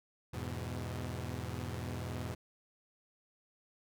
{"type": "tone cluster", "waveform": "sawtooth", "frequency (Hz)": [84.5, 104.3, 125], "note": ["E2", "G#2", "B2"], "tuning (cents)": [43, 8, 21], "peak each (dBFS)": [-38, -39, -38], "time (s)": [0.33, 2.35], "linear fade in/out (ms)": 10, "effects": []}